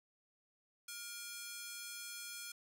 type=ring-modulated tone; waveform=10% pulse; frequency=1902 Hz; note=A#6; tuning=34 cents sharp; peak=-33 dBFS; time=0.88-2.52 s; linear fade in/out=5 ms; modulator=489 Hz; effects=none